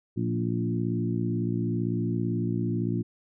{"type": "harmonic tone with a mistuned harmonic", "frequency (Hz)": 57.9, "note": "A#1", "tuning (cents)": -11, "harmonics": [2, 3, 4, 5, 6], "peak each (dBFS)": [-29, -31, -32, -33, -34], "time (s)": [0.16, 3.03], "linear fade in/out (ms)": 20, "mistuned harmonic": 3, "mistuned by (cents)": 29, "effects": []}